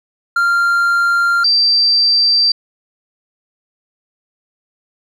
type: tone pair in turn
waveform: triangle / sine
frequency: 1390 / 4685 Hz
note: F6 / D8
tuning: -9 / -5 cents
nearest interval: octave + major sixth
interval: 2104 cents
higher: second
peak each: -9 dBFS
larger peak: neither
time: 0.36-1.44 / 1.44-2.52 s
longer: neither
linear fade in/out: 5 ms
effects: none